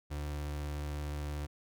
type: tone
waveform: 35% pulse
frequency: 73.6 Hz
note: D2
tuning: 4 cents sharp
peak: -34 dBFS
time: 0.1-1.47 s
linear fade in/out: 20 ms
effects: none